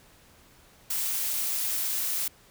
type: noise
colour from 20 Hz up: blue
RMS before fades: -29 dBFS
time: 0.9-2.28 s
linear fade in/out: 5 ms
effects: pink hiss -57 dBFS RMS until 2.5 s